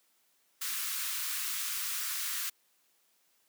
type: high-pass noise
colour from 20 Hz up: white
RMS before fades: -35 dBFS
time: 0.61-2.5 s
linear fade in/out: 10 ms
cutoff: 1100 Hz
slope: 48 dB/octave
effects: white hiss -71 dBFS RMS until 3.48 s + high-pass 200 Hz 12 dB/octave